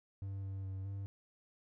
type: tone with pitch steps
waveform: triangle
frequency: 97.8 / 96.9 / 95.7 / 98.6 Hz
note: G2 / G2 / G2 / G2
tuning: -4 / -20 / -41 / +11 cents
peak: -37 dBFS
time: 0.22-1.06 s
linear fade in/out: 0 ms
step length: 210 ms
effects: none